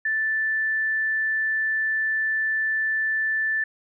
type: tone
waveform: sine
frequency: 1760 Hz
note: A6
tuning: in tune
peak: -21 dBFS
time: 0.05-3.64 s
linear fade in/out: 5 ms
effects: none